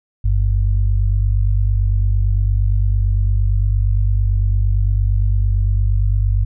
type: tone pair together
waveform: sine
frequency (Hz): 49.21 / 98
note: G1 / G2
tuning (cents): +7 / 0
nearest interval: octave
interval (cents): 1193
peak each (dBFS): -14 / -17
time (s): 0.24-6.45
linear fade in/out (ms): 10
effects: none